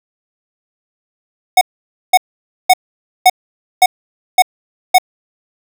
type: tone bursts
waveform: square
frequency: 737 Hz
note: F#5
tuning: 7 cents flat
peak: -4 dBFS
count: 7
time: 1.57-4.984 s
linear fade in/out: 5 ms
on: 42 ms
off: 520 ms
effects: none